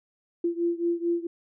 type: beating tone pair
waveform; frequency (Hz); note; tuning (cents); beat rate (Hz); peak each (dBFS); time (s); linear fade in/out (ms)
sine; 340.5 / 345; F4 / F4; -44 / -21; 4.5; -26 / -28; 0.44-1.27; 5
effects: none